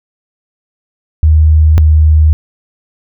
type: tone pair in turn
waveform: sine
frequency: 77.78 / 77.42 Hz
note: D#2 / D#2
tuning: 0 / -8 cents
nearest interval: unison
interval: 8 cents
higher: first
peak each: -3 dBFS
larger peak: neither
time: 1.23-1.78 / 1.78-2.33 s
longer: neither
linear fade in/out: 0 ms
effects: none